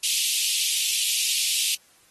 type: high-pass noise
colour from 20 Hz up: pink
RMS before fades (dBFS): -24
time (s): 0.03-1.75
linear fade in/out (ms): 5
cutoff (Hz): 2600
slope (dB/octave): 48
effects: white hiss -58 dBFS RMS until 2.1 s + AAC 32 kbps